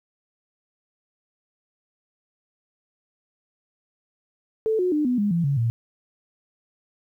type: tone with pitch steps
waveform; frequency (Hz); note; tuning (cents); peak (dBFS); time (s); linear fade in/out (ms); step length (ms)
sine; 440 / 363.6 / 300.5 / 248.4 / 205.3 / 169.64 / 140.2 / 115.87; A4 / F#4 / D4 / B3 / G#3 / E3 / C#3 / A#2; 0 / -30 / +40 / +10 / -20 / +50 / +20 / -10; -19; 4.66-5.7; 0; 130
effects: 10-bit